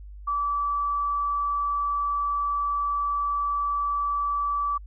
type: tone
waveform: sine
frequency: 1155 Hz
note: D6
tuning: 29 cents flat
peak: -23 dBFS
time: 0.27-4.78 s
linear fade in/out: 10 ms
effects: added 50 Hz sine -39 dBFS peak until 4.86 s